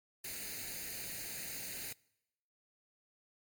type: noise with comb filter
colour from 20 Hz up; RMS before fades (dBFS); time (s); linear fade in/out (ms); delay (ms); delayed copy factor
white; -43; 0.24-1.93; 5; 0.45; +0.75
effects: noise-tail reverb RT60 0.9 s tail -25 dB re dry + MP3 96 kbps